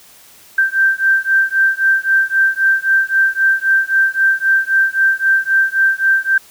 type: beating tone pair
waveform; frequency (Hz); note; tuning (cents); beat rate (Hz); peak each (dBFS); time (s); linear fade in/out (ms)
sine; 1566 / 1569.8; G6 / G6; -2 / +2; 3.8; -14; 0.58-6.38; 5
effects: white hiss -44 dBFS RMS until 6.5 s